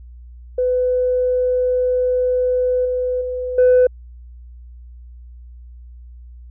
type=tone with level steps; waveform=sine; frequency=502 Hz; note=B4; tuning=28 cents sharp; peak=-14 / -17 / -21 / -7 dBFS; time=0.58-3.87 s; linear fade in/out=5 ms; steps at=2.85 / 3.21 / 3.58 s; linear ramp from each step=5 ms; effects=tanh soft clip ceiling -7 dBFS + added 60 Hz sine -36 dBFS peak until 6.5 s